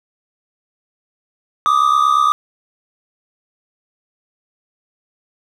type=tone pair together; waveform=triangle; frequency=1176 / 1244.6 Hz; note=D6 / D#6; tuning=+2 / 0 cents; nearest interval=minor second; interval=98 cents; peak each=-12 dBFS; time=1.66-2.32 s; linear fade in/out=0 ms; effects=none